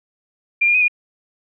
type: tone with pitch steps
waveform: sine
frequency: 2391 / 2415 / 2505 / 2433 Hz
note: D7 / D7 / D#7 / D#7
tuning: +30 / +48 / +11 / -39 cents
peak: -12 dBFS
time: 0.61-0.882 s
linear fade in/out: 10 ms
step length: 68 ms
effects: none